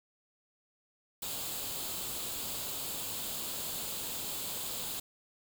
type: noise with comb filter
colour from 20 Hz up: white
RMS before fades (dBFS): -38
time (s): 1.22-5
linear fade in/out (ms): 5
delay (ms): 0.26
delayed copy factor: +0.55
effects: none